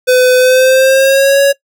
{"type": "tone with pitch glide", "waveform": "square", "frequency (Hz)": [505, 557.1], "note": ["B4", "C#5"], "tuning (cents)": [39, 9], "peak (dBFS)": -6, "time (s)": [0.07, 1.53], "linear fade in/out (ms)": 20, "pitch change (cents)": 170, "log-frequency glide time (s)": [0.37, 1.41], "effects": ["noise-tail reverb RT60 0.1 s tail -21 dB re dry"]}